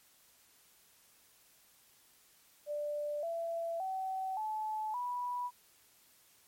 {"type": "tone with pitch steps", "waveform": "sine", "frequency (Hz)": [590, 669.9, 760.7, 863.8, 980.9], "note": ["D5", "E5", "F#5", "A5", "B5"], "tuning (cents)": [8, 28, 48, -32, -12], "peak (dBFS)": -34, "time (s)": [2.66, 5.51], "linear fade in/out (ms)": 50, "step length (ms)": 570, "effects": ["white hiss -65 dBFS RMS until 6.47 s", "MP3 64 kbps"]}